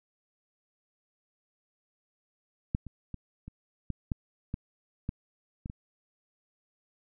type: clicks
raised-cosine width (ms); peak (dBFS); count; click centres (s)
5; -15 / -29 / -25 / -30 / -20 / -17 / -20 / -19 / -25 / -27; 10; 2.749 / 2.867 / 3.143 / 3.48 / 3.903 / 4.118 / 4.541 / 5.091 / 5.659 / 5.699
effects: none